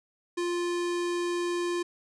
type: tone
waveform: square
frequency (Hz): 349.2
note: F4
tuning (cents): 0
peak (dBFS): -28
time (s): 0.37-1.83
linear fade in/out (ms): 10
effects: resampled to 22050 Hz